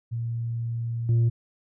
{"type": "tone with level steps", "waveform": "sine", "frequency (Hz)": 116.54, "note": "A#2", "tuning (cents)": 0, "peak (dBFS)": [-26, -15], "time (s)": [0.11, 1.3], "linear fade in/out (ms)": 20, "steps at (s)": 1.09, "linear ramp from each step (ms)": 2, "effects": ["tanh soft clip ceiling -17 dBFS"]}